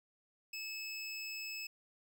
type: tone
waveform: 25% pulse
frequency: 2600 Hz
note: E7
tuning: 24 cents flat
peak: -37 dBFS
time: 0.53-1.67 s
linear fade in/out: 5 ms
effects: none